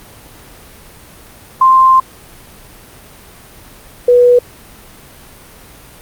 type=tone pair in turn; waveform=sine; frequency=1048 / 489.2 Hz; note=C6 / B4; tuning=+2 / -16 cents; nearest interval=octave + minor second; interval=1318 cents; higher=first; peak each=-4 dBFS; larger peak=neither; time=1.61-2 / 4.08-4.39 s; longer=first; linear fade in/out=5 ms; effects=pink hiss -38 dBFS RMS until 6.01 s + Opus 32 kbps